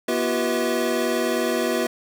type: tone cluster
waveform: square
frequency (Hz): 242 / 342.6 / 382.1 / 492.2 / 643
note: B3 / F4 / G4 / B4 / E5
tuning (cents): -35 / -33 / -44 / -6 / -43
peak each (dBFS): -28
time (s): 0.08-1.87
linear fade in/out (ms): 5
effects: none